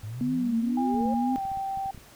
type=exponential sweep; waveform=sine; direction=up; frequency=100 to 554.4 Hz; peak=-33 dBFS; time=0.03-1.14 s; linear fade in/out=5 ms
type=tone with vibrato; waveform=sine; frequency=241.8 Hz; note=B3; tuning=36 cents flat; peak=-24 dBFS; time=0.21-1.36 s; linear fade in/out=0 ms; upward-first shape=triangle; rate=2 Hz; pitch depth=120 cents each way
type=tone with pitch glide; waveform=sine; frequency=810 to 779.3 Hz; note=G#5 to G5; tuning=-43 to -10 cents; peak=-28 dBFS; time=0.77-1.91 s; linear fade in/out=5 ms; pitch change=-67 cents; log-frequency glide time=1.3-1.41 s
type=clicks; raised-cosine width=5 ms; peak=-32 dBFS; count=12; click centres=0.944 / 1.008 / 1.057 / 1.142 / 1.382 / 1.453 / 1.517 / 1.573 / 1.774 / 1.859 / 1.947 / 1.977 s
effects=pink hiss -52 dBFS RMS until 2.15 s